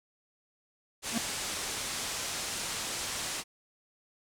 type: low-pass noise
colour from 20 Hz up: white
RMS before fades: -36 dBFS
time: 1.02-3.44 s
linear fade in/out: 50 ms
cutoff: 9100 Hz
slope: 24 dB/octave
type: tone with exponential growth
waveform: square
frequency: 230 Hz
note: A#3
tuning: 23 cents flat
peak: -26 dBFS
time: 1.08-1.18 s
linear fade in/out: 5 ms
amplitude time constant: 21 ms
effects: none